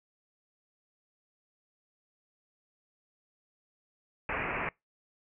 white low-pass noise, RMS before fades -34 dBFS, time 4.29-4.69 s, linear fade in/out 2 ms, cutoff 2600 Hz, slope 96 dB/octave, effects noise-tail reverb RT60 0.2 s tail -25 dB re dry

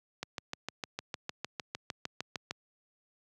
click train, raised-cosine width 0.2 ms, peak -18 dBFS, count 16, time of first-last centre 0.23-2.51 s, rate 6.58 Hz, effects high-pass 100 Hz 12 dB/octave

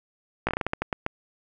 slowing click train, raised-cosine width 0.5 ms, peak -10 dBFS, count 11, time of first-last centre 0.47-1.064 s, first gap 17 ms, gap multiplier 1.26, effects none

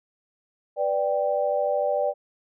sine chord, G major, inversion first, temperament equal, 493.9 / 587.3 / 784 Hz, B4 / D5 / G5, 0 / 0 / 0 cents, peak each -28 / -23 / -28 dBFS, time 0.76-2.14 s, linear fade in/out 50 ms, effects none

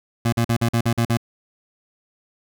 25% pulse tone bursts, 116.54 Hz, A#2, in tune, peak -13 dBFS, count 8, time 0.25-1.172 s, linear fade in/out 5 ms, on 75 ms, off 46 ms, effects none

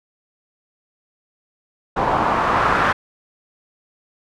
white noise with low-pass filter sweep, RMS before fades -18 dBFS, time 1.96-2.93 s, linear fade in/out 10 ms, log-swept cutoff 870 to 1400 Hz, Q 2.3, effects none

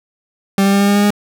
40% pulse tone with pitch steps, 196 / 197.59 / 199.2 / 200.8 / 202.4 / 204.1 / 205.7 Hz, G3 / G3 / G3 / G3 / G#3 / G#3 / G#3, 0 / +14 / +28 / +42 / -44 / -30 / -16 cents, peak -9 dBFS, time 0.58-1.105 s, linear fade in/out 2 ms, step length 75 ms, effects none

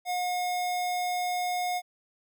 square tone, 720 Hz, F#5, 47 cents flat, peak -28 dBFS, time 0.05-1.82 s, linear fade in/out 50 ms, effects none

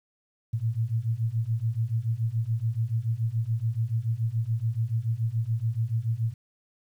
sine beating tone pair, 110 / 117 Hz, A2 / A#2, 0 / +7 cents, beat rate 7 Hz, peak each -28 / -27 dBFS, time 0.53-6.34 s, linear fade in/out 10 ms, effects 10-bit

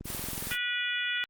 click train, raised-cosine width 3 ms, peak -26 dBFS, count 12, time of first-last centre 0.01-0.517 s, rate 21.7 Hz
white noise, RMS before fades -36 dBFS, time 0.04-0.57 s, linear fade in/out 50 ms
harmonic tone, 487.7 Hz, B4, 22 cents flat, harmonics 3 / 4 / 5 / 6 / 7, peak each -33 / -34 / -35 / -36 / -36 dBFS, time 0.51-1.24 s, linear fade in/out 0 ms
effects Opus 24 kbps

